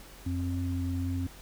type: tone pair together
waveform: sine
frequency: 88.98 / 265.1 Hz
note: F2 / C4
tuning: +33 / +23 cents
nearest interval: octave + perfect fifth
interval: 1890 cents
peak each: -30 / -33 dBFS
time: 0.26-1.27 s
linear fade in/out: 5 ms
effects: added 45 Hz sine -52 dBFS peak until 1.41 s + pink hiss -51 dBFS RMS until 1.41 s